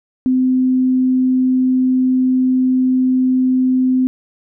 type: tone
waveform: sine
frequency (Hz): 256.8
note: C4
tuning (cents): -32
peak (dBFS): -11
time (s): 0.26-4.07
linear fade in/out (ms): 0
effects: none